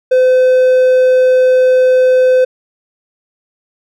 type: tone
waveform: triangle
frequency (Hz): 511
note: C5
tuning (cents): -41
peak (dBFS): -4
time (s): 0.11-2.45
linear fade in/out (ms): 10
effects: none